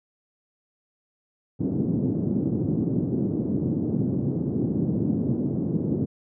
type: band-pass noise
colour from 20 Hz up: white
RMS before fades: -25 dBFS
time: 1.59-6.06 s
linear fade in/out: 20 ms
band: 110 to 310 Hz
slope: 24 dB/octave
effects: none